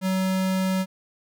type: tone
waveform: square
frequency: 188.4 Hz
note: F#3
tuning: 32 cents sharp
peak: -22 dBFS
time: 0.01-0.86 s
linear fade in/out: 50 ms
effects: none